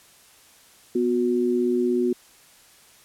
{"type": "tone pair together", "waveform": "sine", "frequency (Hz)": [246.9, 363.4], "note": ["B3", "F#4"], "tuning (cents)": [0, -31], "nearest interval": "perfect fifth", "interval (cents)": 669, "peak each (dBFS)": [-23, -21], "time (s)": [0.95, 2.13], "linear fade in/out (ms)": 5, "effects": ["white hiss -53 dBFS RMS until 3.04 s", "low-pass 12000 Hz 12 dB/octave"]}